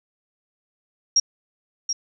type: tone with echo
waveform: sine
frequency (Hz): 5610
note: F8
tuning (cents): +7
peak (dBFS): -13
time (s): 1.16-1.2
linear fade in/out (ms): 5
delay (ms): 730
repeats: 1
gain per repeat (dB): -8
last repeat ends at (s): 1.93
effects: none